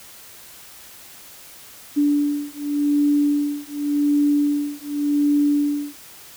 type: beating tone pair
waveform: sine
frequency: 290.3 / 291.18 Hz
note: D4 / D4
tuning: -20 / -15 cents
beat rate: 0.88 Hz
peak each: -20 dBFS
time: 1.96-5.96 s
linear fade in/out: 20 ms
effects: white hiss -43 dBFS RMS until 6.36 s